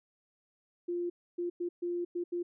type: tone bursts at uneven times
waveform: sine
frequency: 349.2 Hz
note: F4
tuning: in tune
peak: -31 dBFS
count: 6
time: 0.88-1.1 / 1.38-1.5 / 1.6-1.69 / 1.82-2.05 / 2.15-2.24 / 2.32-2.43 s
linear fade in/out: 10 ms
effects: none